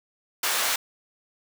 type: high-pass noise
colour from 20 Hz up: pink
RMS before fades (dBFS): -25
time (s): 0.43-0.76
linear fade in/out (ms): 5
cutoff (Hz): 930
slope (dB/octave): 12
effects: none